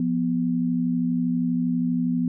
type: tone pair together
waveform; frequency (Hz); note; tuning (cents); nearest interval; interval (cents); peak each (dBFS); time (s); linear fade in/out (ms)
sine; 174.6 / 247.1; F3 / B3; 0 / +1; tritone; 601; -25 / -22; 0-2.28; 2
effects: none